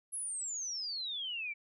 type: exponential sweep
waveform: sine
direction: down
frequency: 11020 to 2277 Hz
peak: -36 dBFS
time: 0.12-1.54 s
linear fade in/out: 20 ms
effects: none